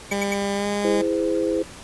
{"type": "tone bursts", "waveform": "square", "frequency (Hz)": 2272, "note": "C#7", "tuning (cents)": 42, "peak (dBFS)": -24, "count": 3, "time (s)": [0.11, 0.34], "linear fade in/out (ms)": 5, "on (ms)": 24, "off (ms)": 79}
{"type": "tone with pitch glide", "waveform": "15% pulse", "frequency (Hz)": [200.2, 204.3], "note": ["G3", "G#3"], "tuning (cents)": [37, -28], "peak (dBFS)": -16, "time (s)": [0.11, 1.02], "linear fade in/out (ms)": 10, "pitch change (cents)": 35, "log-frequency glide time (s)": [0.56, 0.67]}
{"type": "chord", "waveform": "sine", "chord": "E augmented", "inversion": "none", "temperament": "just", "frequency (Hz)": [329.6, 412, 515], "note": ["E4", "G#4", "B#4"], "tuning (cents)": [0, -14, -28], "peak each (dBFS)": [-23, -25, -24], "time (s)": [0.84, 1.63], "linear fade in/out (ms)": 10}
{"effects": ["pink hiss -41 dBFS RMS until 1.83 s", "resampled to 24000 Hz"]}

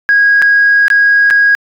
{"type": "tone with dropouts", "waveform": "sine", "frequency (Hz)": 1645, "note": "G#6", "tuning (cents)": -17, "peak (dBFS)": -4, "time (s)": [0.09, 1.55], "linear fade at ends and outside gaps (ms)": 0, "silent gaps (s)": [[0.418, 0.423], [0.881, 0.902], [1.302, 1.308]], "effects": ["tanh soft clip ceiling -1 dBFS"]}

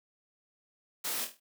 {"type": "noise with echo", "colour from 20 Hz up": "white", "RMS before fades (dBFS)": -35, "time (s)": [1.04, 1.25], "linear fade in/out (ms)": 10, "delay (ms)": 25, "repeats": 6, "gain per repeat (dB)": -6, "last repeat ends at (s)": 1.4, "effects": ["high-pass 200 Hz 12 dB/octave"]}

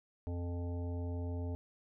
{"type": "harmonic tone", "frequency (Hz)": 87.1, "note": "F2", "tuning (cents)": -4, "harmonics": [1, 3, 5, 7, 9, 10], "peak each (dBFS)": [-36, -44, -48, -51, -58, -59], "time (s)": [0.27, 1.55], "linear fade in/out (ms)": 0, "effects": []}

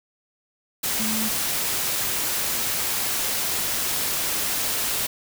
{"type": "tone in noise", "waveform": "sine", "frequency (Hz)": 219.7, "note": "A3", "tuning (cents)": -2, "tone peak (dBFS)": -27, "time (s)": [0.99, 1.29], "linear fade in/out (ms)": 10, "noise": "white", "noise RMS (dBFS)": -25, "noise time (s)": [0.83, 5.07], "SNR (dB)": -5, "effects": []}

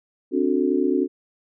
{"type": "chord", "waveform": "sine", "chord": "D dominant seventh", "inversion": "third", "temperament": "just", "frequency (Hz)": [264.3, 293.7, 367.1, 440.5], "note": ["C4", "D4", "F#4", "A4"], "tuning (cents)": [18, 0, -14, 2], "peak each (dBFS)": [-23, -23, -22, -28], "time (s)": [0.31, 1.08], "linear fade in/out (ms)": 50, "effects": []}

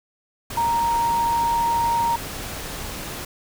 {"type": "tone in noise", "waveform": "sine", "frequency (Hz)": 932.3, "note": "A#5", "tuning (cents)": 0, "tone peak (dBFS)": -18, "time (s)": [0.57, 2.16], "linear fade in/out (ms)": 5, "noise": "pink", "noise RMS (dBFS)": -32, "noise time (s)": [0.5, 3.25], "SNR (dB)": 11, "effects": []}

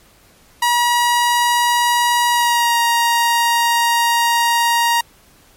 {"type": "tone with pitch glide", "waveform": "sawtooth", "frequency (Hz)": [960, 939.2], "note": ["B5", "A#5"], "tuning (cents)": [-49, 13], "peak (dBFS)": -9, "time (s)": [0.62, 5.01], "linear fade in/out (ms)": 5, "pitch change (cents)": -38, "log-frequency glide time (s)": [2.3, 2.78], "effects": ["pink hiss -50 dBFS RMS until 5.56 s", "MP3 64 kbps"]}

